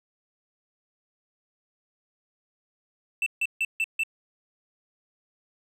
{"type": "tone bursts", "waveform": "triangle", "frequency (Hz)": 2663, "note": "E7", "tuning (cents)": 17, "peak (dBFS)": -21, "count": 5, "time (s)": [3.22, 4.035], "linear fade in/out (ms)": 2, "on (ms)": 43, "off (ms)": 150, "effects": []}